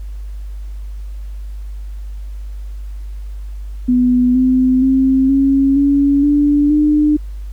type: tone with pitch steps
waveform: sine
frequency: 248.6 / 256.5 / 264.6 / 273 / 281.6 / 290.6 / 299.8 Hz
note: B3 / C4 / C4 / C#4 / C#4 / D4 / D4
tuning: +12 / -34 / +20 / -26 / +27 / -18 / +36 cents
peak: -9 dBFS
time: 3.88-7.17 s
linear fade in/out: 10 ms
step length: 470 ms
effects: added 50 Hz sine -24 dBFS peak until 7.52 s + pink hiss -52 dBFS RMS until 7.52 s